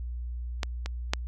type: clicks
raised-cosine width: 0.2 ms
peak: -11 / -17 / -7 dBFS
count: 3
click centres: 0.632 / 0.86 / 1.135 s
effects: added 60 Hz sine -32 dBFS peak until 1.27 s